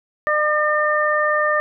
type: harmonic tone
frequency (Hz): 603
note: D5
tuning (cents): +46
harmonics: 1 / 2 / 3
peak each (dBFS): -20 / -20 / -20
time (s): 0.27-1.6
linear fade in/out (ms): 0
effects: none